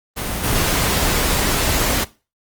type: noise with level steps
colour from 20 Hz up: pink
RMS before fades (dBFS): -24 / -18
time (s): 0.16-2.05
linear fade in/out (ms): 20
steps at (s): 0.43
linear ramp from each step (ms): 20
effects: noise-tail reverb RT60 0.3 s tail -19 dB re dry + Opus 24 kbps